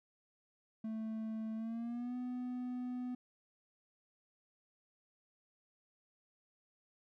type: tone with pitch glide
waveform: triangle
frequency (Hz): 220.6 to 249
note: A3 to B3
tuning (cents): +5 to +14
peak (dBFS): -36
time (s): 0.84-3.15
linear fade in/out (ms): 5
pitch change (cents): +209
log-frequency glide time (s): 1.55-2.16
effects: none